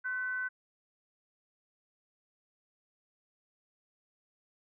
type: tone with frequency modulation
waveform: sine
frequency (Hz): 1515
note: F#6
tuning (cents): +40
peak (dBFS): -32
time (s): 0.04-0.49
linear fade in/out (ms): 20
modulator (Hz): 458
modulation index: 0.31
effects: none